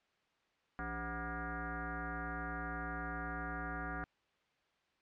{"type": "tone with frequency modulation", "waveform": "sine", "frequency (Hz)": 740, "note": "F#5", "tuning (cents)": 0, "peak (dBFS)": -38, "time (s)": [0.79, 4.04], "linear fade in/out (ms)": 0, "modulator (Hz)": 227, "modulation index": 4.2, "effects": ["white hiss -75 dBFS RMS until 5.01 s", "low-pass 3000 Hz 12 dB/octave"]}